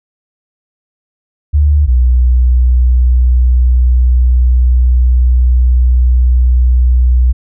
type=tone pair in turn; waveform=sine; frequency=73.3 / 61.85 Hz; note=D2 / B1; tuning=-3 / +3 cents; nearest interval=minor third; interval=294 cents; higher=first; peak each=-5 dBFS; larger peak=neither; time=1.53-1.87 / 1.87-7.33 s; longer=second; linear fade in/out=20 ms; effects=none